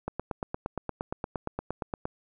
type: click train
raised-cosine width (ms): 1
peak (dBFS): -17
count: 18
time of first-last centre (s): 0.08-2.054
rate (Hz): 8.61
effects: none